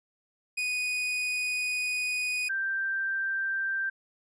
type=tone pair in turn; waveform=40% pulse / sine; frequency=2482 / 1571.7 Hz; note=D#7 / G6; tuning=-5 / +4 cents; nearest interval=minor sixth; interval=791 cents; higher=first; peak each=-27 / -27 dBFS; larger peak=neither; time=0.57-2.49 / 2.49-3.9 s; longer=first; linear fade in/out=10 ms; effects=resampled to 22050 Hz